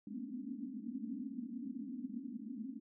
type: band-pass noise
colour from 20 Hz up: white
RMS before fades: -44 dBFS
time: 0.07-2.8 s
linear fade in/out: 5 ms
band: 210 to 280 Hz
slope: 96 dB/octave
effects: none

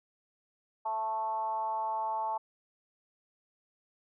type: tone with frequency modulation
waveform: sine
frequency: 880 Hz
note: A5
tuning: in tune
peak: -30 dBFS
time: 0.85-2.38 s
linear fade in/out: 10 ms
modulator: 218 Hz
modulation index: 0.66
effects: none

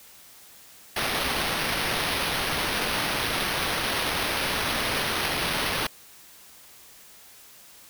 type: noise with sample-and-hold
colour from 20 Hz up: violet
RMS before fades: -27 dBFS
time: 0.96-5.87 s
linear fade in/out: 5 ms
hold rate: 7350 Hz
effects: white hiss -50 dBFS RMS until 7.89 s

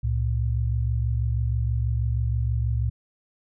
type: tone pair together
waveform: sine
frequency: 67.8 / 114.03 Hz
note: C#2 / A#2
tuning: -38 / -38 cents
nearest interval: major sixth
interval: 900 cents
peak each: -24 dBFS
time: 0.03-2.9 s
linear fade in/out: 10 ms
effects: none

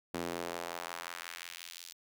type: tone with high-pass filter sweep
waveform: sawtooth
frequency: 85.6 Hz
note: F2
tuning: 34 cents flat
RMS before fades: -42 dBFS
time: 0.14-1.93 s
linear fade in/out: 5 ms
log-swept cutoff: 270 to 4600 Hz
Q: 1.1
effects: none

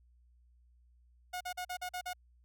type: tone bursts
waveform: sawtooth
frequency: 724 Hz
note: F#5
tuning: 38 cents flat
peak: -33 dBFS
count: 7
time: 1.33-2.134 s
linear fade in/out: 10 ms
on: 78 ms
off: 43 ms
effects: added 60 Hz sine -62 dBFS peak until 2.44 s

